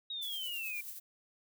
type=exponential sweep; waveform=sine; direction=down; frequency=3821 to 2349 Hz; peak=-37 dBFS; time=0.1-0.81 s; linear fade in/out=5 ms
type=noise with tremolo; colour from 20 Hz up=violet; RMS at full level=-43 dBFS; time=0.21-1 s; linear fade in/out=20 ms; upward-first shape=triangle; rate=9.2 Hz; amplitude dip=50%
effects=none